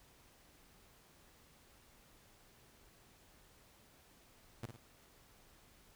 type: tone with echo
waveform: sawtooth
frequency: 116.54 Hz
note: A#2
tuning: in tune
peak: -36 dBFS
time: 4.63-4.66 s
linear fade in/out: 5 ms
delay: 54 ms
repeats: 2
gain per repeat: -7 dB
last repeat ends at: 4.768 s
effects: pink hiss -65 dBFS RMS until 5.95 s